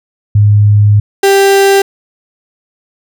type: tone pair in turn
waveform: sine / 35% pulse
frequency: 103.83 / 393.5 Hz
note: G#2 / G4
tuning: 0 / +7 cents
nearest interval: octave + major seventh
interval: 2307 cents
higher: second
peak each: -3 dBFS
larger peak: neither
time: 0.35-1 / 1.23-1.82 s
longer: first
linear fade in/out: 5 ms
effects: none